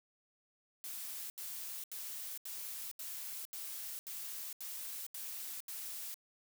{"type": "noise bursts", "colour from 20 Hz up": "blue", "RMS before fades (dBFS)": -44, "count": 10, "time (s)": [0.84, 6.142], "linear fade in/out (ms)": 0, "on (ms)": 460, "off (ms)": 78, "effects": []}